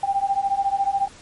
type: beating tone pair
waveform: sine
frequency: 784 / 798 Hz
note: G5 / G5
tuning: 0 / +31 cents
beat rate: 14 Hz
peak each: -22 dBFS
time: 0.03-1.08 s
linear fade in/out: 5 ms
effects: pink hiss -46 dBFS RMS until 1.21 s + MP3 48 kbps